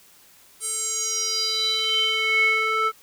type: tone with band-pass filter sweep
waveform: square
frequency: 440 Hz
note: A4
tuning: in tune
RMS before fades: -23 dBFS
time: 0.6-2.92 s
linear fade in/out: 50 ms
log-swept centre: 9100 to 1500 Hz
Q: 6.1
effects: white hiss -53 dBFS RMS until 3.02 s